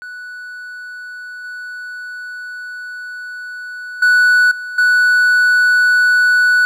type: tone with level steps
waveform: triangle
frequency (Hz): 1480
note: F#6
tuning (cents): 0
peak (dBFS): -26 / -24 / -6 / -22 / -7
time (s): 0.02-6.65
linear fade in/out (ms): 0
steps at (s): 1.44 / 4.02 / 4.51 / 4.78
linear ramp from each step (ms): 5
effects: none